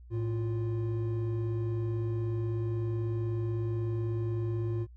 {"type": "tone pair together", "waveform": "triangle", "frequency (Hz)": [110.37, 349.2], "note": ["A2", "F4"], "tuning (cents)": [6, 0], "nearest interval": "octave + minor sixth", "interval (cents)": 1994, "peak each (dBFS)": [-27, -33], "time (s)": [0.1, 4.87], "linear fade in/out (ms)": 50, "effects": ["tanh soft clip ceiling -22 dBFS", "added 60 Hz sine -48 dBFS peak until 4.96 s"]}